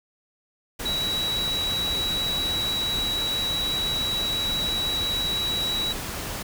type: tone in noise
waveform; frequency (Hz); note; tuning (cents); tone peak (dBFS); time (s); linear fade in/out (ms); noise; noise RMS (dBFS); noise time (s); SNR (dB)
sine; 3898; B7; -23; -24; 0.85-5.93; 10; pink; -32; 0.79-6.43; +5
effects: none